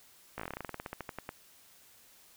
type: slowing click train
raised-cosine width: 0.5 ms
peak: -23 dBFS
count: 20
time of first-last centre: 0.38-1.291 s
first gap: 16 ms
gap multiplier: 1.11
effects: white hiss -60 dBFS RMS until 2.36 s